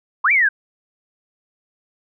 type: linear two-way sweep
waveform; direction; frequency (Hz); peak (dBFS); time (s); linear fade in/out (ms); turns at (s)
sine; up then down; 939 to 2383 to 1533; -12; 0.24-0.49; 10; 0.32
effects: none